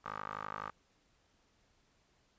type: tone with band-pass filter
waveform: 15% pulse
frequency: 51.91 Hz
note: G#1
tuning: in tune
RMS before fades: -43 dBFS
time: 0.04-0.71 s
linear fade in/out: 20 ms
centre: 1200 Hz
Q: 3.8
effects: pink hiss -72 dBFS RMS until 2.38 s + resampled to 16000 Hz